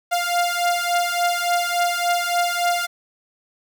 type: beating tone pair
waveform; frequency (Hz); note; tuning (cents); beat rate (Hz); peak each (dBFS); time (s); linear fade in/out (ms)
sawtooth; 698.5 / 702; F5 / F5; 0 / +9; 3.5; -18; 0.11-2.87; 20
effects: none